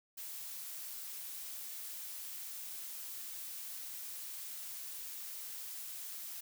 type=noise; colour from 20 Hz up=blue; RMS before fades=-45 dBFS; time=0.17-6.41 s; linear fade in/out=10 ms; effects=none